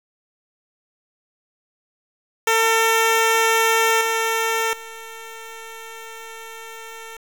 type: tone with level steps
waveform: 10% pulse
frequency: 450.7 Hz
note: A4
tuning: 42 cents sharp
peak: -7 / -11 / -26 dBFS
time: 2.47-7.17 s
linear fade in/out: 5 ms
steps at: 4.01 / 4.73 s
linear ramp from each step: 2 ms
effects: 7-bit